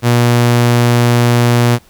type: tone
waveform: sawtooth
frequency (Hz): 120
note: B2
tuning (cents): -49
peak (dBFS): -4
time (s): 0.02-1.79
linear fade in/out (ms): 50
effects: pink hiss -48 dBFS RMS until 1.89 s